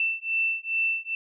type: beating tone pair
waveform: sine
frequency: 2671 / 2673.4 Hz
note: E7 / E7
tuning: +22 / +24 cents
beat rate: 2.4 Hz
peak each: -27 dBFS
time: 0-1.15 s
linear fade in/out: 2 ms
effects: none